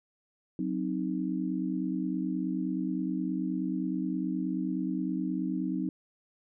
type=chord; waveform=sine; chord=C diminished; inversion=second; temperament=equal; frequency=185 / 261.6 / 311.1 Hz; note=Gb3 / C4 / Eb4; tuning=0 / 0 / 0 cents; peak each=-33 dBFS; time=0.59-5.89 s; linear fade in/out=2 ms; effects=none